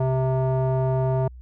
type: tone with low-pass filter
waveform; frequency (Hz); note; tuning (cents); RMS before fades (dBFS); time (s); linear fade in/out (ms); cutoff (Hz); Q
square; 130.81; C3; 0; -22; 0-1.28; 5; 760; 2.9
effects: added 62 Hz sine -39 dBFS peak until 1.41 s